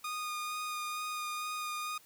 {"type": "tone with vibrato", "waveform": "sawtooth", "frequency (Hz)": 1228, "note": "D#6", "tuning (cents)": -23, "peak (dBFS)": -32, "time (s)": [0.04, 1.98], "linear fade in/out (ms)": 5, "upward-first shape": "sine", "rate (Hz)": 2.2, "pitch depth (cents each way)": 12, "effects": ["white hiss -61 dBFS RMS until 2.05 s"]}